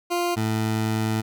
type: tone pair in turn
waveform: 20% pulse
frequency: 349.2 / 109.99 Hz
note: F4 / A2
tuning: 0 / 0 cents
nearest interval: octave + minor sixth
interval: 2000 cents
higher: first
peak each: -17 dBFS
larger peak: neither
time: 0.1-0.36 / 0.36-1.22 s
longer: second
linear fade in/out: 20 ms
effects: none